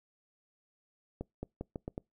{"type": "accelerating click train", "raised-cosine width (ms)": 2, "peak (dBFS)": -24, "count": 6, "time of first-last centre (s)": [1.21, 1.979], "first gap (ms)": 220, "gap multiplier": 0.82, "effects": ["noise-tail reverb RT60 0.2 s tail -26 dB re dry"]}